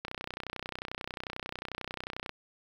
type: click train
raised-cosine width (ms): 0.3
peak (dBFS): -20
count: 71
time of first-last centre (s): 0.05-2.294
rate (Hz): 31.2
effects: 8-bit